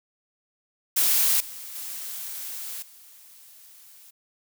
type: noise with level steps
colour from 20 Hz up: blue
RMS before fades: -21 / -39 / -35 / -50 dBFS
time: 0.96-4.11 s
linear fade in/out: 10 ms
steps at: 1.4 / 1.75 / 2.82 s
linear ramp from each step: 5 ms
effects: none